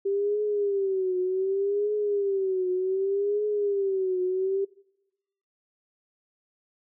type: tone with vibrato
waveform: sine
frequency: 392 Hz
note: G4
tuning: in tune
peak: -23 dBFS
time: 0.05-4.65 s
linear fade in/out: 10 ms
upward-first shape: triangle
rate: 0.66 Hz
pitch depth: 130 cents each way
effects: noise-tail reverb RT60 0.9 s tail -22 dB re dry